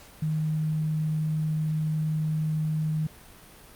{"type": "tone", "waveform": "sine", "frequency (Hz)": 155.56, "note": "D#3", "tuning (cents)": 0, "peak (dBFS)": -24, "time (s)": [0.22, 3.07], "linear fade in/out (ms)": 5, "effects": ["pink hiss -50 dBFS RMS until 3.75 s", "Opus 48 kbps"]}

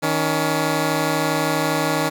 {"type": "tone pair together", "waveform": "10% pulse", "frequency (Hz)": [157.1, 281.8], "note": ["D#3", "C#4"], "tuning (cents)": [17, 29], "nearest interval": "minor seventh", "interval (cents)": 1012, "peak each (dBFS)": -13, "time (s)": [0.02, 2.1], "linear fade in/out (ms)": 20, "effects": []}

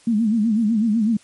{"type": "tone with vibrato", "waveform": "sine", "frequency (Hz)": 220, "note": "A3", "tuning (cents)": 0, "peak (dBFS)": -15, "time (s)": [0.07, 1.17], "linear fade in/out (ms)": 5, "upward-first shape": "sine", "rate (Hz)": 8, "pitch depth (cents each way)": 120, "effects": ["white hiss -52 dBFS RMS until 1.23 s", "MP3 48 kbps"]}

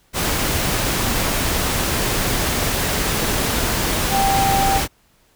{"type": "tone in noise", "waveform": "sine", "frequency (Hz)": 784, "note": "G5", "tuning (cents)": 0, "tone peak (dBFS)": -16, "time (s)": [4.1, 4.82], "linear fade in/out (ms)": 50, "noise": "pink", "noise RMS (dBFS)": -20, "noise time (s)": [0.13, 4.88], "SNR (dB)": 1, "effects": ["pink hiss -58 dBFS RMS until 5.35 s"]}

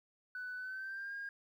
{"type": "tone with pitch glide", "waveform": "sine", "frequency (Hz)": [1495, 1620.9], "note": ["F#6", "G#6"], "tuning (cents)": [17, -43], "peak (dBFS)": -39, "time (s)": [0.35, 1.29], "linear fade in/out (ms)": 2, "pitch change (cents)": 140, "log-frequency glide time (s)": [0.57, 1.15], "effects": ["tanh soft clip ceiling -37 dBFS", "12-bit"]}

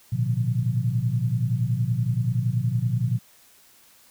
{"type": "tone cluster", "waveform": "sine", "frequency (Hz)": [112.7, 123.3, 150.6, 178.3], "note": ["A2", "B2", "D3", "F3"], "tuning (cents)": [42, -2, 44, 36], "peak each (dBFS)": [-26, -23, -32, -31], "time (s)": [0.12, 3.19], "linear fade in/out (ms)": 10, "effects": ["white hiss -55 dBFS RMS until 4.1 s"]}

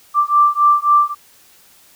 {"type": "beating tone pair", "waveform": "sine", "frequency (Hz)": [1174.7, 1178.4], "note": ["D6", "D6"], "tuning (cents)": [0, 6], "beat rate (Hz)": 3.7, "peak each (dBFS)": -13, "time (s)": [0.14, 1.15], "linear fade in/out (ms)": 50, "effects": ["white hiss -49 dBFS RMS until 1.95 s"]}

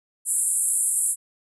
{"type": "band-pass noise", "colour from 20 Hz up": "white", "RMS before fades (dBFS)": -23, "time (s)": [0.25, 1.16], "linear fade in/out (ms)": 50, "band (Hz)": [7800, 11000], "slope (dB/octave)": 96, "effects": []}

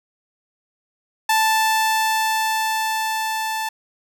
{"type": "tone with level ramp", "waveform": "sawtooth", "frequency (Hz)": 880, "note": "A5", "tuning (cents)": 0, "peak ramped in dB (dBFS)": [-11, -19], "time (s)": [1.29, 3.69], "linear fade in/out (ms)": 5, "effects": []}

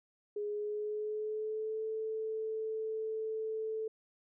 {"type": "tone with pitch glide", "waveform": "sine", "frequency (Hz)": [415.3, 439.2], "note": ["G#4", "A4"], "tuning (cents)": [0, -3], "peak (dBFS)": -34, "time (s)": [0.36, 3.88], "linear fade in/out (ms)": 5, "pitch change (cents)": 97, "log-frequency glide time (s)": [0.46, 1.84], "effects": []}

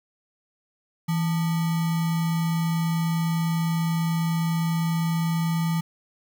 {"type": "tone with sample-and-hold", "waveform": "sine", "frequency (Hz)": 164.81, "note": "E3", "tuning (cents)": 0, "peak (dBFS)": -21, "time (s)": [1.08, 5.81], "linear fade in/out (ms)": 10, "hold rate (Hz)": 1050, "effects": []}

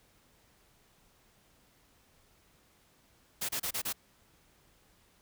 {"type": "noise bursts", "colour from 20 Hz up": "white", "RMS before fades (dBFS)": -34, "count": 5, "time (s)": [3.41, 3.929], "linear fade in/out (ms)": 10, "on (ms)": 79, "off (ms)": 31, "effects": ["pink hiss -66 dBFS RMS until 5.21 s"]}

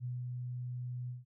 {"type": "tone with ADSR envelope", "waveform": "sine", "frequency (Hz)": 123.9, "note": "B2", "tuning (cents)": 6, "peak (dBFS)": -35, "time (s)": [0, 1.25], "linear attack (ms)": 46, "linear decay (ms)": 190, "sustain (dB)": -2, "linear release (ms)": 160, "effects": []}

